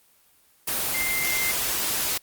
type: tone in noise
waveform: sine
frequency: 2093 Hz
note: C7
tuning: in tune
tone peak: -26 dBFS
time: 0.94-1.52 s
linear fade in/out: 10 ms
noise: white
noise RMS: -26 dBFS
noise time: 0.67-2.18 s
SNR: -3 dB
effects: white hiss -60 dBFS RMS until 2.22 s + Opus 24 kbps